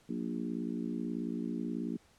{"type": "harmonic tone with a mistuned harmonic", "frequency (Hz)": 58.4, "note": "A#1", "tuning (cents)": 4, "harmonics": [3, 4, 5, 6, 7], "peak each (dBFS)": [-40, -37, -39, -44, -48], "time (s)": [0.09, 1.97], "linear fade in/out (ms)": 5, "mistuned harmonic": 3, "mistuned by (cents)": 64, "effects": ["pink hiss -65 dBFS RMS until 2.18 s", "low-pass 10000 Hz 12 dB/octave"]}